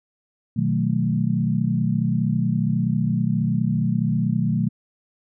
sine chord, B dominant seventh, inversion none, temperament equal, 123.47 / 155.56 / 185 / 220 Hz, B2 / D#3 / F#3 / A3, 0 / 0 / 0 / 0 cents, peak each -24 dBFS, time 0.56-4.69 s, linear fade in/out 10 ms, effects none

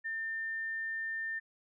sine tone, 1800 Hz, A6, 39 cents sharp, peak -34 dBFS, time 0.04-1.4 s, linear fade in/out 20 ms, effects none

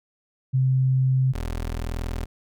sine / 25% pulse tone pair in turn, 130.81 / 41.05 Hz, C3 / E1, 0 / -6 cents, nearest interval octave + minor sixth, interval 2006 cents, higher first, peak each -17 / -23 dBFS, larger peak first, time 0.53-1.33 / 1.33-2.26 s, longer second, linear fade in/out 20 ms, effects none

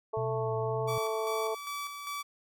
harmonic tone, 220.5 Hz, A3, 4 cents sharp, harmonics 2 / 3 / 4 / 5, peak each -32 / -36 / -38 / -40 dBFS, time 0.13-1.55 s, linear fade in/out 10 ms
sine tone with vibrato, 122.5 Hz, B2, 14 cents flat, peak -34 dBFS, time 0.17-0.98 s, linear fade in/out 0 ms, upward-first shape triangle, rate 1.9 Hz, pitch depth 71 cents each way
sawtooth tone with tremolo, 1151 Hz, D6, 35 cents flat, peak -31 dBFS, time 0.87-2.23 s, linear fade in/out 20 ms, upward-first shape square, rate 2.5 Hz, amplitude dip 45%
effects none

